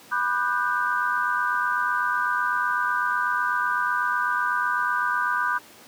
sine chord, G major seventh, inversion first, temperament equal with one note detuned, 987.8 / 1201.4 / 1480 / 1568 Hz, B5 / D6 / F#6 / G6, 0 / +39 / 0 / 0 cents, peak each -27 dBFS, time 0.11-5.59 s, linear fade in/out 20 ms, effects pink hiss -48 dBFS RMS until 5.87 s + high-pass 200 Hz 12 dB/octave

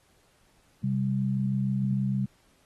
sine tone pair together, 130.81 / 197.37 Hz, C3 / G3, 0 / +12 cents, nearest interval perfect fifth, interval 712 cents, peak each -27 dBFS, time 0.83-2.26 s, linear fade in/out 10 ms, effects pink hiss -65 dBFS RMS until 2.65 s + AAC 32 kbps

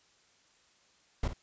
brown noise with echo, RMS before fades -29 dBFS, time 1.23-1.28 s, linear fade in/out 5 ms, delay 54 ms, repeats 1, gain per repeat -10 dB, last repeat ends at 1.334 s, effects white hiss -66 dBFS RMS until 1.42 s + resampled to 16000 Hz

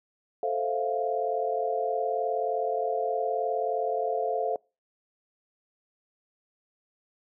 sine chord, F major seventh, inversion first, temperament equal, 440 / 523.3 / 659.3 / 698.5 Hz, A4 / C5 / E5 / F5, 0 / 0 / 0 / 0 cents, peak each -30 / -32 / -35 / -29 dBFS, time 0.43-4.56 s, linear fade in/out 2 ms, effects noise-tail reverb RT60 0.3 s tail -26 dB re dry

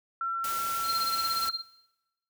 sine tone with pitch glide, 1353 to 1344.4 Hz, E6 to E6, +45 to +34 cents, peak -28 dBFS, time 0.21-1.5 s, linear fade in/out 2 ms, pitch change -11 cents, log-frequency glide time 0.77-1 s
white noise, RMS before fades -37 dBFS, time 0.44-1.49 s, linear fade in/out 2 ms
sine tone with tremolo, 4186 Hz, C8, in tune, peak -26 dBFS, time 0.83-1.63 s, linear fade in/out 50 ms, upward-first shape triangle, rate 17 Hz, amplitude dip 95%
effects noise-tail reverb RT60 1.0 s tail -20 dB re dry

